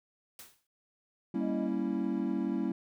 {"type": "noise with exponential decay", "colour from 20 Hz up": "white", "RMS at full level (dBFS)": -45, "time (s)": [0.39, 0.67], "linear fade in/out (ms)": 2, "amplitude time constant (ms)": 59}
{"type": "chord", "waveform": "triangle", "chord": "G diminished seventh", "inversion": "none", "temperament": "equal", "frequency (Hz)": [196, 233.1, 277.2, 329.6], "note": ["G3", "Bb3", "Db4", "Fb4"], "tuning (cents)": [0, 0, 0, 0], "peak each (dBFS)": -33, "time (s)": [1.34, 2.72], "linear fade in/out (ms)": 5}
{"type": "tone", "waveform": "sine", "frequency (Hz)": 625, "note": "D#5", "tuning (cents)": 8, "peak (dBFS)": -39, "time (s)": [1.39, 1.7], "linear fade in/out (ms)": 50}
{"effects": []}